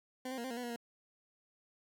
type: tone with pitch steps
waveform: 20% pulse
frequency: 256.1 / 262.7 / 235.2 / 261.4 / 234.1 / 247.3 / 239.3 / 234.7 Hz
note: C4 / C4 / A#3 / C4 / A#3 / B3 / A#3 / A#3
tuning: -37 / +7 / +16 / -1 / +8 / +3 / +46 / +12 cents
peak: -34 dBFS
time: 0.25-0.762 s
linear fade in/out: 5 ms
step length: 64 ms
effects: none